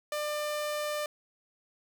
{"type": "tone", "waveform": "sawtooth", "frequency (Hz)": 597, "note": "D5", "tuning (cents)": 28, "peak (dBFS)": -27, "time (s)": [0.12, 1.06], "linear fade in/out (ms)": 2, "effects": []}